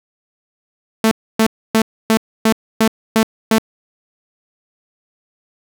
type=tone bursts; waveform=sawtooth; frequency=221.7 Hz; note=A3; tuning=13 cents sharp; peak=-6 dBFS; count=8; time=1.04-3.584 s; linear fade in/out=2 ms; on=73 ms; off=280 ms; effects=none